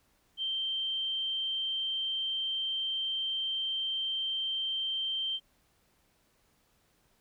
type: tone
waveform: sine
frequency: 3136 Hz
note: G7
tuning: in tune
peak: -30 dBFS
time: 0.37-5.4 s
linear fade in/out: 50 ms
effects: pink hiss -70 dBFS RMS until 7.2 s